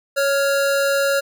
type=tone pair together; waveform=square; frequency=555.2 / 1400 Hz; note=C#5 / F6; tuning=+3 / +4 cents; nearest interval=octave + major third; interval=1601 cents; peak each=-18 / -23 dBFS; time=0.16-1.21 s; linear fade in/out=20 ms; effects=none